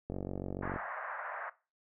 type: click train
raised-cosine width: 2 ms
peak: -24 dBFS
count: 32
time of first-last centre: 0.1-0.761 s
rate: 46.9 Hz
type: band-pass noise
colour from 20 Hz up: white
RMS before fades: -41 dBFS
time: 0.62-1.5 s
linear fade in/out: 10 ms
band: 580 to 1800 Hz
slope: 48 dB/octave
effects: noise-tail reverb RT60 0.3 s tail -18 dB re dry